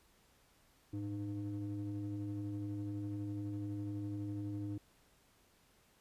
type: ring-modulated tone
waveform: triangle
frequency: 99.5 Hz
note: G2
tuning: 26 cents sharp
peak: -33 dBFS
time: 0.93-4.78 s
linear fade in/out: 5 ms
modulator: 205 Hz
effects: pink hiss -69 dBFS RMS until 6 s + resampled to 32000 Hz